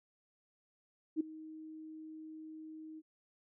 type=tone with ADSR envelope; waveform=sine; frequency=314.3 Hz; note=D#4; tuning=18 cents sharp; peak=-27 dBFS; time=1.16-3.02 s; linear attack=43 ms; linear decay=8 ms; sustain=-19 dB; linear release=38 ms; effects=none